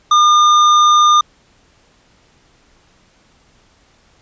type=tone with tanh clipping; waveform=sine; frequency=1209 Hz; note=D6; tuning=50 cents sharp; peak=-9 dBFS; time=0.11-1.21 s; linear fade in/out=5 ms; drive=15 dB; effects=pink hiss -53 dBFS RMS until 4.21 s + resampled to 16000 Hz